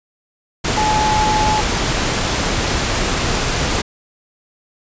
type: tone in noise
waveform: sine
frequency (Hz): 856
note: A5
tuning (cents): -48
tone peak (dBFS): -15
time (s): 0.77-1.61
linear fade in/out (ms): 10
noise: pink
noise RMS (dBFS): -18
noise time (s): 0.64-3.82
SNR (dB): 0
effects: resampled to 16000 Hz